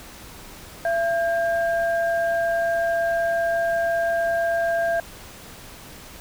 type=tone pair together; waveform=sine; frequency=674 / 1603.1 Hz; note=E5 / G6; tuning=+38 / +38 cents; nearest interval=octave + minor third; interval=1500 cents; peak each=-20 / -27 dBFS; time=0.85-5 s; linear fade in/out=2 ms; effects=pink hiss -42 dBFS RMS until 6.2 s